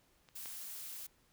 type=clicks; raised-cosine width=0.2 ms; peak=-40 / -30 dBFS; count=2; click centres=0.288 / 0.458 s
type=noise; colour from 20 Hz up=blue; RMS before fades=-46 dBFS; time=0.35-1.07 s; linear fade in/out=10 ms
effects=pink hiss -71 dBFS RMS until 1.32 s